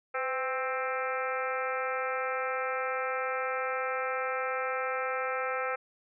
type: harmonic tone with a mistuned harmonic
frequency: 263.1 Hz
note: C4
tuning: 10 cents sharp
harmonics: 2 / 3 / 4 / 5 / 6 / 7 / 8 / 9 / 10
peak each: -34 / -38 / -44 / -34 / -40 / -42 / -42 / -41 / -51 dBFS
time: 0.14-5.76 s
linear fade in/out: 10 ms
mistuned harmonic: 2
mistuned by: -49 cents
effects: none